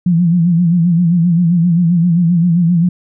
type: tone with vibrato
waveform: sine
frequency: 171.7 Hz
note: F3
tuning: 29 cents flat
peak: -8 dBFS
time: 0.06-2.89 s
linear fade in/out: 5 ms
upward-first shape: sine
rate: 7.6 Hz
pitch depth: 84 cents each way
effects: none